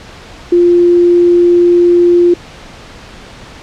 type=tone; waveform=sine; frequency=349.2 Hz; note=F4; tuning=in tune; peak=-4 dBFS; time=0.52-2.34 s; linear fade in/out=5 ms; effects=pink hiss -33 dBFS RMS until 3.62 s + low-pass 5000 Hz 12 dB/octave